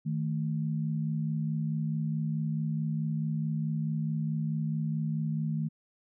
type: tone pair together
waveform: sine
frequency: 156.06 / 220.7 Hz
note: D#3 / A3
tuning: +6 / +5 cents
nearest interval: tritone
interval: 599 cents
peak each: -29 / -34 dBFS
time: 0.05-5.69 s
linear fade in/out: 20 ms
effects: none